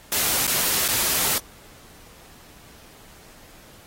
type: noise with dropouts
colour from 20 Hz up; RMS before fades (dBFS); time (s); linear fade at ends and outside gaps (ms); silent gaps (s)
white; -22; 0.12-1.38; 1; 0.468-0.476 / 0.88-0.886
effects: pink hiss -49 dBFS RMS until 3.86 s + AAC 48 kbps